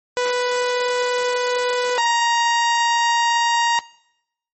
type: tone pair in turn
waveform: sawtooth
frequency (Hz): 493.9 / 937.8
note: B4 / A#5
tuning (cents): 0 / +10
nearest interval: major seventh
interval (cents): 1110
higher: second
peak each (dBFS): -14 / -12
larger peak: second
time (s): 0.17-1.98 / 1.98-3.79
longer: neither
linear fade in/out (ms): 0
effects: noise-tail reverb RT60 0.8 s tail -22 dB re dry + MP3 32 kbps